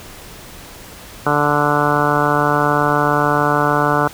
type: harmonic tone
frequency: 146.83 Hz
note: D3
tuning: in tune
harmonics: 1 / 2 / 3 / 4 / 5 / 6 / 7 / 8 / 9 / 10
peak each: -22 / -22 / -22 / -22 / -22 / -22 / -22 / -22 / -22 / -22 dBFS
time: 1.26-4.08 s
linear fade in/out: 5 ms
effects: pink hiss -37 dBFS RMS until 4.13 s